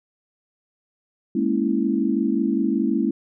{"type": "chord", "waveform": "sine", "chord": "A# half-diminished seventh", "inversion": "third", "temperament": "equal", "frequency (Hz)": [207.7, 233.1, 277.2, 329.6], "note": ["G#3", "A#3", "C#4", "E4"], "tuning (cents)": [0, 0, 0, 0], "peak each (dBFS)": -24, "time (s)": [1.35, 3.11], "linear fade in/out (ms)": 5, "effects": []}